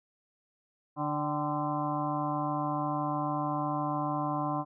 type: harmonic tone with a mistuned harmonic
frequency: 147.7 Hz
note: D3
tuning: 10 cents sharp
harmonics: 1 / 2 / 4 / 5 / 6 / 7 / 8 / 9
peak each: -36 / -34 / -39 / -35 / -45 / -34 / -44 / -47 dBFS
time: 0.96-4.65 s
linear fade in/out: 50 ms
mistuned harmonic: 5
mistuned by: +58 cents
effects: none